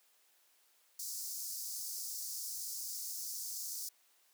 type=high-pass noise; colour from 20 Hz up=pink; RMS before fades=-42 dBFS; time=0.99-3.89 s; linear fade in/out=5 ms; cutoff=4900 Hz; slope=48 dB/octave; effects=white hiss -70 dBFS RMS until 4.33 s + high-pass 400 Hz 12 dB/octave